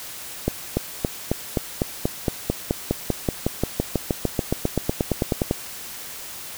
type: accelerating click train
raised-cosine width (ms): 2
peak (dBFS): -6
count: 30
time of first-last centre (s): 0.48-5.511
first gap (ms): 290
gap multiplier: 0.96
effects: white hiss -36 dBFS RMS until 6.57 s